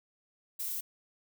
violet noise, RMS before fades -36 dBFS, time 0.59-0.81 s, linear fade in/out 10 ms, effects none

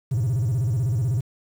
triangle tone with vibrato, 118.9 Hz, A#2, 35 cents sharp, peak -17 dBFS, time 0.11-1.21 s, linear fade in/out 10 ms, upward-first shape square, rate 16 Hz, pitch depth 210 cents each way, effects tanh soft clip ceiling -14 dBFS + 8-bit

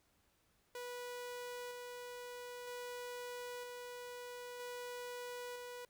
sawtooth tone with tremolo, 490 Hz, B4, 14 cents flat, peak -40 dBFS, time 0.75-5.85 s, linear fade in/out 2 ms, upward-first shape square, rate 0.52 Hz, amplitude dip 25%, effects pink hiss -75 dBFS RMS until 5.89 s

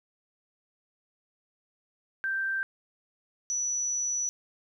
sine tone pair in turn, 1568 / 5920 Hz, G6 / F#8, 0 / 0 cents, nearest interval octave + major seventh, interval 2300 cents, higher second, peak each -27 dBFS, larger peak neither, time 2.24-2.63 / 3.5-4.29 s, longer second, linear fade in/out 0 ms, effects 11-bit

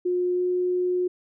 sine tone with pitch glide, 358.8 to 361.1 Hz, F4 to F#4, +47 to -42 cents, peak -21 dBFS, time 0.05-1.08 s, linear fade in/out 10 ms, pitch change +11 cents, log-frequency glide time 0.35-0.42 s, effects none

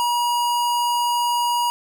square tone, 959 Hz, A#5, 49 cents sharp, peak -19 dBFS, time 0-1.7 s, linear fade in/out 0 ms, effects none

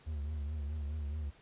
triangle tone with vibrato, 74.3 Hz, D2, 21 cents sharp, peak -33 dBFS, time 0.06-1.31 s, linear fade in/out 20 ms, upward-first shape triangle, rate 4.7 Hz, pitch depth 99 cents each way, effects pink hiss -62 dBFS RMS until 1.41 s + resampled to 8000 Hz

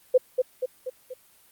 sine tone with echo, 509 Hz, C5, 48 cents flat, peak -13 dBFS, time 0.14-0.18 s, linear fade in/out 10 ms, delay 240 ms, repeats 4, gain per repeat -5 dB, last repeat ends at 1.14 s, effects white hiss -58 dBFS RMS until 1.51 s + Opus 32 kbps

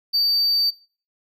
triangle tone with amplitude modulation, 4613 Hz, D8, 32 cents flat, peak -14 dBFS, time 0.13-0.71 s, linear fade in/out 20 ms, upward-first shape sine, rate 225 Hz, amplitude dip 25%, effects noise-tail reverb RT60 0.4 s tail -21 dB re dry

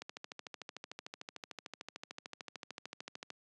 click train, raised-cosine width 0.2 ms, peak -26 dBFS, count 45, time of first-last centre 0.02-3.304 s, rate 13.4 Hz, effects high-pass 200 Hz 12 dB/octave + resampled to 24000 Hz

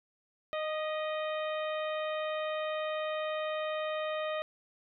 harmonic tone with a mistuned harmonic, 618 Hz, D#5, 12 cents flat, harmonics 1 / 2 / 3 / 4 / 5 / 6, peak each -33 / -39 / -43 / -45 / -47 / -49 dBFS, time 0.53-4.42 s, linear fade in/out 0 ms, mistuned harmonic 3, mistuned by +37 cents, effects none

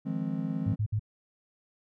triangle chord, F minor seventh, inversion third, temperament just, 157.15 / 174.61 / 209.5 / 261.9 Hz, Eb3 / F3 / Ab3 / C4, +18 / 0 / +15 / +2 cents, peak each -33 dBFS, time 0.05-0.76 s, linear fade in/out 20 ms
sine tone bursts, 106.3 Hz, G#2, 41 cents sharp, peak -25 dBFS, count 3, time 0.66-0.995 s, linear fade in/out 10 ms, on 73 ms, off 58 ms
effects none

